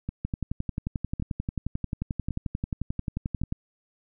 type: two click trains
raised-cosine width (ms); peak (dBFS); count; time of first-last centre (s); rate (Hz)
5; -18 / -16; 4 / 38; 0.09-3.416 / 0.25-3.524; 0.902 / 11.3
effects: none